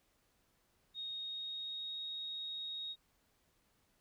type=tone with pitch glide; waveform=sine; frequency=3729 to 3755 Hz; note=A#7 to A#7; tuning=0 to +12 cents; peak=-40 dBFS; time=0.94-2.96 s; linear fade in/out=50 ms; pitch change=+12 cents; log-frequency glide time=1.18-1.97 s; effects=pink hiss -75 dBFS RMS until 4 s